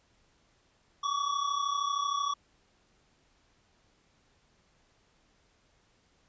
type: tone pair together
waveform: square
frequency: 1126 / 1159 Hz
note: C#6 / D6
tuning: +27 / -23 cents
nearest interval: minor second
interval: 50 cents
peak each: -31 / -34 dBFS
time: 1.03-2.34 s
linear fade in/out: 10 ms
effects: pink hiss -68 dBFS RMS until 6.28 s + resampled to 16000 Hz